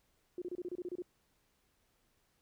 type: tone bursts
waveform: sine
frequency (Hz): 356.2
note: F4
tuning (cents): +34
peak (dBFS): -37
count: 10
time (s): 0.38-1.021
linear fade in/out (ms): 2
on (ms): 38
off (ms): 29
effects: pink hiss -75 dBFS RMS until 2.41 s